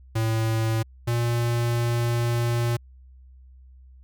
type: tone pair in turn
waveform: square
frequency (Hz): 112 / 118.5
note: A2 / A#2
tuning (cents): +31 / +29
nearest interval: minor second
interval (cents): 98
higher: second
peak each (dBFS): -22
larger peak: neither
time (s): 0.15-0.83 / 1.07-2.77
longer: second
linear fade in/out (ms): 10
effects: added 64 Hz sine -46 dBFS peak until 4.03 s